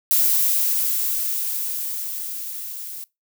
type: noise with level ramp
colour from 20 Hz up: violet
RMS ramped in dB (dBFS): -17 to -34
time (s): 0.11-3.04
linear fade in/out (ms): 0
effects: noise-tail reverb RT60 0.2 s tail -22 dB re dry